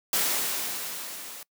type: noise with level ramp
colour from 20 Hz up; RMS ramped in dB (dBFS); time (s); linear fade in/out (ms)
white; -24 to -42; 0.13-1.43; 2
effects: noise-tail reverb RT60 0.1 s tail -24 dB re dry + high-pass 200 Hz 12 dB/octave